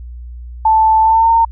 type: tone with pitch glide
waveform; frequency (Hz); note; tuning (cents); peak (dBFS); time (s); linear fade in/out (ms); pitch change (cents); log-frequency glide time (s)
sine; 880 to 913.7; A5 to A#5; 0 to -35; -7; 0.65-1.45; 5; +65; 1.01-1.3
effects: added 60 Hz sine -27 dBFS peak until 1.51 s